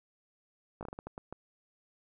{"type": "slowing click train", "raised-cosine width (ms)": 1, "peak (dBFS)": -27, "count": 9, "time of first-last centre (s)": [0.81, 1.326], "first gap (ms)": 18, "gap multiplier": 1.35, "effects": []}